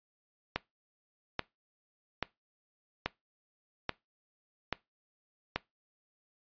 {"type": "click train", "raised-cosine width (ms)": 0.3, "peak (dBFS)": -14, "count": 7, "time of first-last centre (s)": [0.56, 5.56], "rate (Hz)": 1.2, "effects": ["noise-tail reverb RT60 0.2 s tail -21 dB re dry", "resampled to 11025 Hz"]}